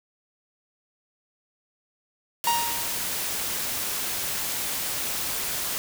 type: noise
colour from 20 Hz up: white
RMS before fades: -29 dBFS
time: 2.44-5.78 s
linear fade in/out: 0 ms
type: tone with exponential decay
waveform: 45% pulse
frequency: 937 Hz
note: A#5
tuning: 9 cents sharp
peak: -19 dBFS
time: 2.47-3.16 s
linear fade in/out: 2 ms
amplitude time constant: 150 ms
effects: none